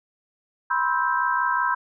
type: chord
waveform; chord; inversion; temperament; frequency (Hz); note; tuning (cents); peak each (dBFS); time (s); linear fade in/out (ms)
sine; C major seventh; third; just; 981.1 / 1046.5 / 1308.1 / 1569.8; B5 / C6 / E6 / G6; -12 / 0 / -14 / +2; -24 / -26 / -28 / -25; 0.7-1.75; 10
effects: none